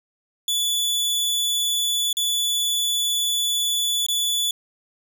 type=tone with dropouts; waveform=sawtooth; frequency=3453 Hz; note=A7; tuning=33 cents flat; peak=-17 dBFS; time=0.48-4.51 s; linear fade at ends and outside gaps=2 ms; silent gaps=2.129-2.169 / 4.065-4.085 s; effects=none